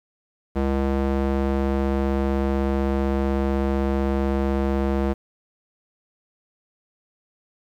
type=tone with band-pass filter; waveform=square; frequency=67.9 Hz; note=C#2; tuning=35 cents flat; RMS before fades=-22 dBFS; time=0.55-5.14 s; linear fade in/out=20 ms; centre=380 Hz; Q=0.65; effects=9-bit